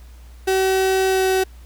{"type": "tone with pitch glide", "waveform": "35% pulse", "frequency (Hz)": [380.3, 377.9], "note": ["F#4", "F#4"], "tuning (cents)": [48, 37], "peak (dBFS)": -14, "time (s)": [0.47, 1.44], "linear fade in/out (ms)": 10, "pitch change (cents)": -11, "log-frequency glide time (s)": [1.08, 1.23], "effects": ["added 60 Hz sine -39 dBFS peak until 1.65 s", "pink hiss -53 dBFS RMS until 1.65 s"]}